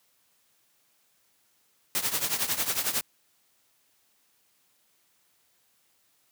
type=noise with tremolo; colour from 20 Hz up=white; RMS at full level=-25 dBFS; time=1.95-3.01 s; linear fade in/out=0 ms; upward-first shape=triangle; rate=11 Hz; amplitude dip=85%; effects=white hiss -68 dBFS RMS until 6.31 s + high-pass 80 Hz 12 dB/octave